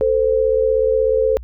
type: tone pair together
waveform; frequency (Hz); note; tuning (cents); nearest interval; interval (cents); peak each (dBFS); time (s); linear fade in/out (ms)
sine; 443.5 / 520; A4 / C5; +14 / -11; minor third; 275; -16; 0.01-1.37; 0
effects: added 60 Hz sine -31 dBFS peak until 1.43 s